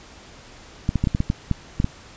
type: clicks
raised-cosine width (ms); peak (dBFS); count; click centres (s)
5; -7; 10; 0.891 / 0.957 / 1.04 / 1.072 / 1.149 / 1.204 / 1.301 / 1.513 / 1.801 / 1.844
effects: pink hiss -45 dBFS RMS until 2.16 s + resampled to 16000 Hz